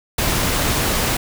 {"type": "noise", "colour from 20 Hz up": "pink", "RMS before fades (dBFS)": -19, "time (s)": [0.18, 1.17], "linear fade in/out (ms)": 5, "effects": []}